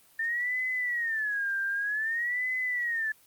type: tone with vibrato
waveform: sine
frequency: 1792 Hz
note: A6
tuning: 31 cents sharp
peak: -27 dBFS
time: 0.19-3.12 s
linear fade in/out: 5 ms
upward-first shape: sine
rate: 0.53 Hz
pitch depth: 210 cents each way
effects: white hiss -60 dBFS RMS until 3.26 s + Opus 24 kbps